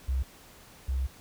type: tone pair in turn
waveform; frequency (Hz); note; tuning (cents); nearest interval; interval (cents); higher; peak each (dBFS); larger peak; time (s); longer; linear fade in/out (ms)
sine; 65.41 / 65.69; C2 / C2; 0 / +7; unison; 7; second; -25 / -26; first; 0.08-0.23 / 0.88-1.07; second; 10
effects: pink hiss -53 dBFS RMS until 1.2 s